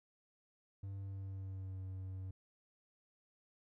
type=tone with pitch glide; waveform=triangle; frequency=98 to 94.33 Hz; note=G2 to F#2; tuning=0 to +34 cents; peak=-40 dBFS; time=0.83-2.31 s; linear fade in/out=5 ms; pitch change=-66 cents; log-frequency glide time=0.98-1.81 s; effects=none